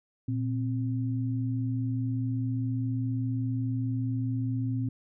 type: tone pair together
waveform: sine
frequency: 117.34 / 262.2 Hz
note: A#2 / C4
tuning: +12 / +4 cents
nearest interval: octave + major second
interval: 1392 cents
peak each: -28 / -32 dBFS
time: 0.28-4.89 s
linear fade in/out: 5 ms
effects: none